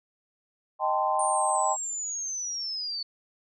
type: chord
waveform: sine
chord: A half-diminished seventh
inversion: second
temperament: equal with one note detuned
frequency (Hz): 622.3 / 784 / 880 / 1039.3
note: Eb5 / G5 / A5 / C6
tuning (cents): 0 / 0 / 0 / -12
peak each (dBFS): -30 / -27 / -30 / -28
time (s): 0.79-1.77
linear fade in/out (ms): 50
type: linear sweep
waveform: sine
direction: down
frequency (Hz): 8990 to 4447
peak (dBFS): -30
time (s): 1.19-3.03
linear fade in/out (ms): 5
effects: none